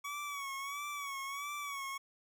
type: tone with vibrato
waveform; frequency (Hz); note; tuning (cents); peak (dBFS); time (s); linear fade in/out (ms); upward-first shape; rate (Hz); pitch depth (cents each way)
25% pulse; 1128; C#6; +30; -35; 0.04-1.98; 10; sine; 1.5; 63
effects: none